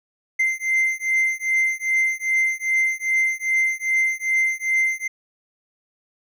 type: beating tone pair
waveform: triangle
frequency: 2081 / 2083.5 Hz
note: C7 / C7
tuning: -10 / -8 cents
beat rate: 2.5 Hz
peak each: -20 dBFS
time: 0.39-5.08 s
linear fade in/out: 10 ms
effects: none

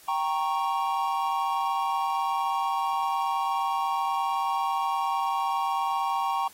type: chord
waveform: triangle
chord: G diminished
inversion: none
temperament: equal with one note detuned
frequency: 784 / 932.3 / 1101.7 Hz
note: G5 / Bb5 / Db6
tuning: 0 / 0 / -11 cents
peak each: -27 dBFS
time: 0.08-6.48 s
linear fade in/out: 5 ms
effects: white hiss -52 dBFS RMS until 6.53 s + AAC 48 kbps

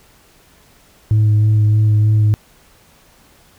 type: tone with vibrato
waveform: sine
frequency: 106.8 Hz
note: G#2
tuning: 49 cents sharp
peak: -7 dBFS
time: 1.11-2.34 s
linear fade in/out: 0 ms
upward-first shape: sine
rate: 3.2 Hz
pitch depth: 16 cents each way
effects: tanh soft clip ceiling -8 dBFS + pink hiss -50 dBFS RMS until 3.58 s

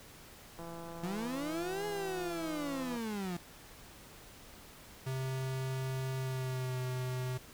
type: click train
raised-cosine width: 1 ms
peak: -33 dBFS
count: 400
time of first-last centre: 0.59-2.965 s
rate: 168 Hz
type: linear two-way sweep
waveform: 35% pulse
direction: up then down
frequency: 170 to 418.1 to 170 Hz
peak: -34 dBFS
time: 1.03-3.37 s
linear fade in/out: 5 ms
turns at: 1.86 s
type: tone with pitch glide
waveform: square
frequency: 131.6 to 127.41 Hz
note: C3 to C3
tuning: +10 to -46 cents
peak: -35 dBFS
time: 5.06-7.38 s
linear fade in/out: 10 ms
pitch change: -56 cents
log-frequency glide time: 6.18-6.81 s
effects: pink hiss -54 dBFS RMS until 7.53 s

